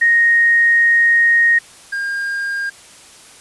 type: tone pair in turn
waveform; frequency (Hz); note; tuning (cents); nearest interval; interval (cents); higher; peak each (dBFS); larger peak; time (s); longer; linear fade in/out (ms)
sine / triangle; 1864.7 / 1610; A#6 / G6; 0 / +46; minor third; 254; first; -9 / -17; first; 0.01-1.59 / 1.92-2.7; first; 10
effects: white hiss -42 dBFS RMS until 3.4 s + resampled to 24000 Hz